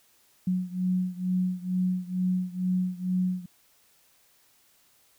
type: beating tone pair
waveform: sine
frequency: 182.3 / 184.5 Hz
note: F#3 / F#3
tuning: -25 / -5 cents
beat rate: 2.2 Hz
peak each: -27 / -29 dBFS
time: 0.47-3.46 s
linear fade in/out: 5 ms
effects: white hiss -63 dBFS RMS until 5.18 s